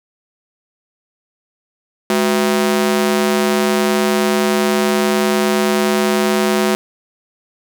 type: ring-modulated tone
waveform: sawtooth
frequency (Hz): 290.5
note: D4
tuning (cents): -19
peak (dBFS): -6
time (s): 2.1-6.75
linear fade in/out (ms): 0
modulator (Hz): 80.4
effects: none